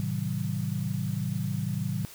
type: chord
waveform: sine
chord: A diminished seventh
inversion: none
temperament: just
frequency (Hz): 110 / 132 / 158.4 / 190.08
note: A2 / C3 / Eb3 / Gb3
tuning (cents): 0 / +16 / +31 / +47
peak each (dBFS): -33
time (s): 0-2.05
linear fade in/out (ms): 0
effects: white hiss -48 dBFS RMS until 2.14 s